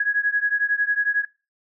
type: beating tone pair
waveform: sine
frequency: 1661.2 / 1672.2 Hz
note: G#6 / G#6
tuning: 0 / +11 cents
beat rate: 11 Hz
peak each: -21 / -23 dBFS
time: 0-1.25 s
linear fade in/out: 5 ms
effects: noise-tail reverb RT60 0.3 s tail -21 dB re dry